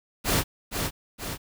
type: noise with echo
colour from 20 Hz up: pink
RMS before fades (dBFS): -23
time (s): 0.24-0.44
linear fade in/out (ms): 50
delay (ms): 470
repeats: 2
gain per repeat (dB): -5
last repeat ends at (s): 1.38
effects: none

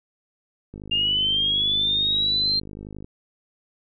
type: click train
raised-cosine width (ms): 3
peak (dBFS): -25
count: 119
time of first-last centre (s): 0.74-3.045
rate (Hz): 51.2
type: linear sweep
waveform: sine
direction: up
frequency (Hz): 2794 to 4186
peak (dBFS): -19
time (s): 0.91-2.6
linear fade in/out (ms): 10
effects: none

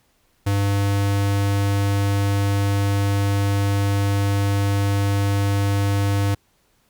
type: tone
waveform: square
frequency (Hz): 100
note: G2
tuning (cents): +35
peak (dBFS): -18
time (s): 0.46-6.35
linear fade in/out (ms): 10
effects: pink hiss -63 dBFS RMS until 6.89 s

